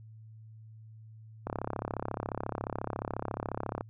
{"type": "click train", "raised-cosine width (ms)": 1, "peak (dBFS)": -19, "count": 81, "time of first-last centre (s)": [1.47, 3.809], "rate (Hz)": 34.2, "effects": ["added 110 Hz sine -48 dBFS peak until 3.89 s"]}